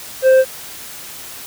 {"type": "tone with tanh clipping", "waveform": "triangle", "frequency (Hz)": 523.3, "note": "C5", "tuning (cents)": 0, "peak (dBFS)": -8, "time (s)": [0.22, 0.45], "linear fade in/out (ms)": 50, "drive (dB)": 10, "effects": ["white hiss -33 dBFS RMS until 1.46 s"]}